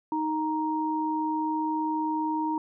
sine tone pair together, 312 / 934.9 Hz, D#4 / A#5, +5 / +5 cents, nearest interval octave + perfect fifth, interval 1900 cents, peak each -28 dBFS, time 0.12-2.58 s, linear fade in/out 2 ms, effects none

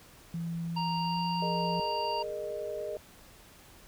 sine tone with pitch glide, 167.6 to 171.91 Hz, E3 to F3, +29 to -27 cents, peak -32 dBFS, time 0.34-1.8 s, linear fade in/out 2 ms, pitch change +44 cents, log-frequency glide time 1.01-1.19 s
harmonic tone, 932.3 Hz, A#5, in tune, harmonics 1 / 3 / 5, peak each -31 / -40 / -40 dBFS, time 0.76-2.23 s, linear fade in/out 10 ms
sine chord, Ab suspended second, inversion none, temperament equal with one note detuned, 415.3 / 466.2 / 611.6 Hz, Ab4 / Bb4 / Eb5, 0 / 0 / -30 cents, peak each -39 / -40 / -36 dBFS, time 1.42-2.97 s, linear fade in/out 2 ms
effects pink hiss -55 dBFS RMS until 3.87 s

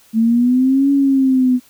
sine linear two-way sweep, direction up then down, 220 to 280.8 to 248.4 Hz, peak -10 dBFS, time 0.13-1.6 s, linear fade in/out 50 ms, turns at 0.91 s, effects white hiss -50 dBFS RMS until 1.69 s

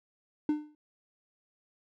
triangle tone with exponential decay, 300.6 Hz, D4, 40 cents sharp, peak -20 dBFS, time 0.49-0.75 s, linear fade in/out 2 ms, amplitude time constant 55 ms, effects none

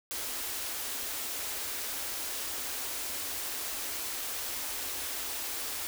white band-stop noise, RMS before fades -36 dBFS, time 0.11-5.87 s, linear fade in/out 0 ms, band 100 to 230 Hz, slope 96 dB/octave, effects none

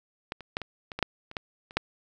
clicks, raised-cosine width 0.3 ms, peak -16 / -27 / -12 / -20 / -22 / -17 / -7 / -26 / -15 / -29 / -8 dBFS, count 11, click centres 0.321 / 0.407 / 0.569 / 0.617 / 0.918 / 0.99 / 1.027 / 1.314 / 1.368 / 1.709 / 1.77 s, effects none

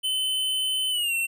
square tone with pitch glide, 3044 to 2712 Hz, F#7 to E7, +48 to +49 cents, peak -24 dBFS, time 0.03-1.27 s, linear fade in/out 20 ms, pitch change -199 cents, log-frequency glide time 0.9-1.14 s, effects 11-bit

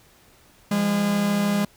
45% pulse tone pair together, 171.18 / 204.3 Hz, F3 / G#3, -34 / -28 cents, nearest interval minor third, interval 306 cents, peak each -29 / -20 dBFS, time 0.71-1.65 s, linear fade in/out 5 ms, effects pink hiss -55 dBFS RMS until 1.76 s

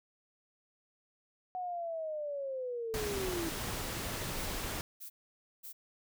sine linear sweep, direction down, 740 to 323.6 Hz, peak -35 dBFS, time 1.55-3.49 s, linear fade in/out 0 ms
pink noise, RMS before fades -38 dBFS, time 2.94-4.81 s, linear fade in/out 0 ms
violet noise bursts, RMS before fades -46 dBFS, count 3, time 4.37-5.73 s, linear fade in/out 20 ms, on 100 ms, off 530 ms
effects none

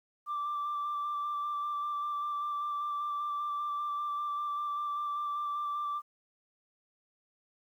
sine tone with vibrato, 1174.7 Hz, D6, in tune, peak -30 dBFS, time 0.26-6.02 s, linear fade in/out 50 ms, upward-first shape square, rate 5.1 Hz, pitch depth 13 cents each way, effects tanh soft clip ceiling -29 dBFS + 11-bit

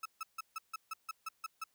35% pulse tone bursts, 1302 Hz, E6, 22 cents flat, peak -36 dBFS, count 10, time 0.03-1.64 s, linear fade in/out 5 ms, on 26 ms, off 150 ms, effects white hiss -75 dBFS RMS until 1.74 s

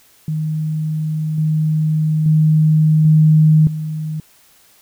sine tone with level steps, 155.56 Hz, D#3, in tune, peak -17 / -13 / -9 / -7 / -20 dBFS, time 0.28-4.2 s, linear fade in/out 2 ms, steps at 1.38 / 2.26 / 3.05 / 3.67 s, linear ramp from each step 2 ms, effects white hiss -51 dBFS RMS until 4.81 s

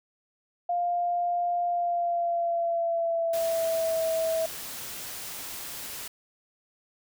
sine tone with pitch glide, 701 to 650.3 Hz, F5 to E5, +6 to -24 cents, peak -24 dBFS, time 0.69-4.46 s, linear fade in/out 5 ms, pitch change -130 cents, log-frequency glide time 1.65-4.04 s
white noise, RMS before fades -38 dBFS, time 3.33-6.08 s, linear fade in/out 5 ms
effects none

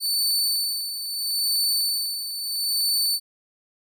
sawtooth tone with tremolo, 4512 Hz, C#8, 30 cents sharp, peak -17 dBFS, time 0-3.2 s, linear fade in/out 50 ms, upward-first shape sine, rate 0.76 Hz, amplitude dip 65%, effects none

